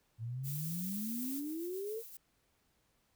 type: exponential sweep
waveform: sine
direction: up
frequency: 110 to 466.2 Hz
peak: -37 dBFS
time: 0.18-2.03 s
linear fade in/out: 50 ms
type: noise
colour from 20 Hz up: violet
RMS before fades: -43 dBFS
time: 0.43-1.42 s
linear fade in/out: 50 ms
type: noise with tremolo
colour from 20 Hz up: violet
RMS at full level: -49 dBFS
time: 1.21-2.17 s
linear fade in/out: 2 ms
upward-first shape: sine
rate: 7.6 Hz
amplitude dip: 35%
effects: pink hiss -75 dBFS RMS until 3.15 s